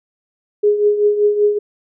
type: tone with tremolo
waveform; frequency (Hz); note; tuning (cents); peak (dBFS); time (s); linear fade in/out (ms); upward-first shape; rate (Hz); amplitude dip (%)
sine; 415.3; G#4; 0; -8; 0.63-1.59; 10; triangle; 5.2; 70
effects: none